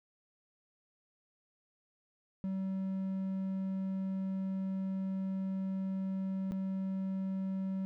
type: tone with dropouts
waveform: triangle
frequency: 191.1 Hz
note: G3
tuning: 44 cents flat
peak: -31 dBFS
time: 2.44-7.85 s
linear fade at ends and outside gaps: 0 ms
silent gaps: 6.511-6.52 s
effects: none